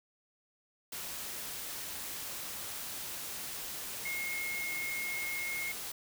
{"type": "tone in noise", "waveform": "sine", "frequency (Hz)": 2155, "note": "C#7", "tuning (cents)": -49, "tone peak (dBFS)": -35, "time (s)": [4.05, 5.72], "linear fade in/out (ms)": 5, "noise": "white", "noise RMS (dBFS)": -41, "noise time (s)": [0.92, 5.92], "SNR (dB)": 3, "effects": []}